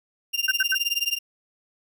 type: tone with tremolo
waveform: 30% pulse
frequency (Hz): 2794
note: F7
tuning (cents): 0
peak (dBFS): -16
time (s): 0.33-1.19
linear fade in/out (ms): 20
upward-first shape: triangle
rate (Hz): 19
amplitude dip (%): 100
type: tone bursts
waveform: sine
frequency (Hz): 1538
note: G6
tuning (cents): -33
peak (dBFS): -19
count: 3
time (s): 0.48-0.75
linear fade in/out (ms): 5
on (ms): 32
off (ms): 87
effects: none